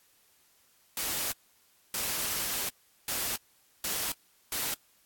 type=noise bursts at uneven times; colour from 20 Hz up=white; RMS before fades=-32 dBFS; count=5; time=0.97-1.32 / 1.94-2.69 / 3.08-3.36 / 3.84-4.12 / 4.52-4.74 s; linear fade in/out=2 ms; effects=white hiss -65 dBFS RMS until 5.05 s + AAC 64 kbps